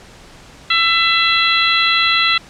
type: harmonic tone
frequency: 669 Hz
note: E5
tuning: 25 cents sharp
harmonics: 2 / 3 / 4 / 5 / 6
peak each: -18 / -18 / -18 / -18 / -18 dBFS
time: 0.7-2.38 s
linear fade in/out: 5 ms
effects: pink hiss -41 dBFS RMS until 2.49 s + low-pass 7000 Hz 12 dB/octave